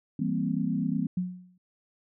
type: chord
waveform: sine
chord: C dominant seventh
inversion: first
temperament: equal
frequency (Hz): 164.81 / 196 / 233.1 / 261.6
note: E3 / G3 / Bb3 / C4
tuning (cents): 0 / 0 / 0 / 0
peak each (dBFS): -31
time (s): 0.19-1.07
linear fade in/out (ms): 5
type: tone with exponential decay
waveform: sine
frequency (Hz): 181.2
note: F#3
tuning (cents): -36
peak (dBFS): -23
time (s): 1.17-1.58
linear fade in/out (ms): 5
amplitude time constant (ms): 89
effects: none